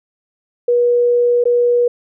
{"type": "tone with dropouts", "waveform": "sine", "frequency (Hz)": 482.9, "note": "B4", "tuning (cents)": -39, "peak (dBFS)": -10, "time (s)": [0.68, 1.88], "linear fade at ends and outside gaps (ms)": 5, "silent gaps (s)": [1.44, 1.454], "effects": []}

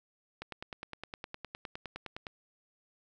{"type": "click train", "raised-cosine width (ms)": 0.3, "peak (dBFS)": -24, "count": 19, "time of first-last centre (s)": [0.42, 2.268], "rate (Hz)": 9.74, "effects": []}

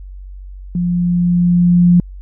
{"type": "tone with level ramp", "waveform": "sine", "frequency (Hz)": 175.7, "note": "F3", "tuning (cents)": 11, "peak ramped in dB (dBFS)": [-14, -5], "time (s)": [0.75, 2], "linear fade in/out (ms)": 2, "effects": ["added 47 Hz sine -29 dBFS peak until 2.21 s"]}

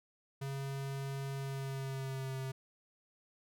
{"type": "tone with pitch glide", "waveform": "square", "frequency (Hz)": [137.1, 132.66], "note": ["C#3", "C3"], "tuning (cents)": [-19, 24], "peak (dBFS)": -38, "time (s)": [0.41, 2.52], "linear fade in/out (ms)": 10, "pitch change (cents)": -57, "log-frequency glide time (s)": [1.35, 2.37], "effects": []}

